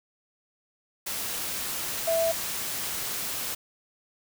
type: tone in noise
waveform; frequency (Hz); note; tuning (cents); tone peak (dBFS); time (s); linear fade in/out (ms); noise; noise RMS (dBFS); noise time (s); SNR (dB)
sine; 659.3; E5; 0; -22; 2.07-2.32; 10; white; -32; 1.06-3.55; +7
effects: none